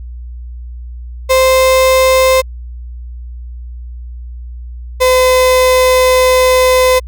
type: tone pair in turn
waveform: 35% pulse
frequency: 521 / 510.3 Hz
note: C5 / C5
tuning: -7 / -43 cents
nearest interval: unison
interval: 36 cents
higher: first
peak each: -5 dBFS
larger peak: neither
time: 1.29-2.42 / 5-7 s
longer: second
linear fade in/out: 20 ms
effects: added 60 Hz sine -24 dBFS peak until 7.07 s